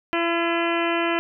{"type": "harmonic tone with a mistuned harmonic", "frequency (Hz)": 337.7, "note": "E4", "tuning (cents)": 42, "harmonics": [1, 2, 3, 4, 5, 6, 7, 8, 9], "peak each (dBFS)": [-24, -27, -29, -30, -31, -32, -32, -33, -34], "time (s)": [0.13, 1.19], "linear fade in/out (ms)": 0, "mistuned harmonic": 7, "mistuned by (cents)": 41, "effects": []}